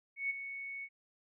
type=tone with ADSR envelope; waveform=sine; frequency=2217 Hz; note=C#7; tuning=in tune; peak=-30 dBFS; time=0.16-0.89 s; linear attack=140 ms; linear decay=18 ms; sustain=-10 dB; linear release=55 ms; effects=none